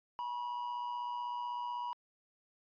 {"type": "tone with amplitude modulation", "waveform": "triangle", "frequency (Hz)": 970, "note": "B5", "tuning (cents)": -31, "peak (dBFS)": -32, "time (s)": [0.19, 1.93], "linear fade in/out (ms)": 0, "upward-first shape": "sine", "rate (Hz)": 116, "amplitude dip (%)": 55, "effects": ["resampled to 11025 Hz"]}